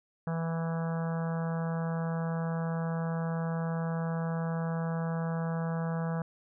harmonic tone, 164.81 Hz, E3, in tune, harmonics 1 / 3 / 4 / 5 / 6 / 7 / 8 / 9 / 10, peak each -30 / -40 / -42 / -44 / -46 / -47 / -48 / -49 / -50 dBFS, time 0.27-6.22 s, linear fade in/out 2 ms, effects none

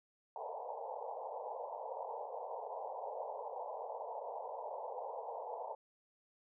white band-pass noise, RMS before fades -44 dBFS, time 0.36-5.75 s, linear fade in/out 2 ms, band 450 to 960 Hz, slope 96 dB/octave, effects none

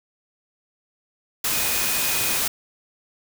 sine tone in noise, 2489 Hz, D#7, in tune, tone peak -31 dBFS, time 1.52-2.37 s, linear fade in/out 5 ms, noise white, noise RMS -23 dBFS, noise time 1.44-2.48 s, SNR -11 dB, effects none

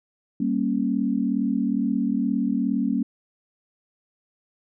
sine chord, G diminished, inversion none, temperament equal with one note detuned, 196 / 233.1 / 275.4 Hz, G3 / Bb3 / Db4, 0 / 0 / -11 cents, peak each -26 / -24 / -25 dBFS, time 0.4-3.03 s, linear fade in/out 5 ms, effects none

